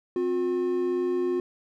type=tone pair together; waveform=triangle; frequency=261.6 / 359.2 Hz; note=C4 / F4; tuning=0 / +49 cents; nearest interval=perfect fourth; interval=549 cents; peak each=-30 / -22 dBFS; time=0.16-1.4 s; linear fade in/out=2 ms; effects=none